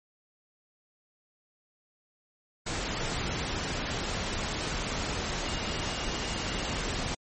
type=tone in noise; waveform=sine; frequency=2843 Hz; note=F7; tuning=30 cents sharp; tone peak=-43 dBFS; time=5.46-6.79 s; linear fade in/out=10 ms; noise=pink; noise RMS=-32 dBFS; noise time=2.66-7.15 s; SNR=-14 dB; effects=MP3 32 kbps

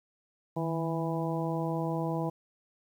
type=harmonic tone with a mistuned harmonic; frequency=164.81 Hz; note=E3; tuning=in tune; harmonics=1 / 2 / 3 / 4 / 5 / 6; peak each=-32 / -35 / -37 / -38 / -39 / -40 dBFS; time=0.56-2.3 s; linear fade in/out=10 ms; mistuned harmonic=1; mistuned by=-59 cents; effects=10-bit

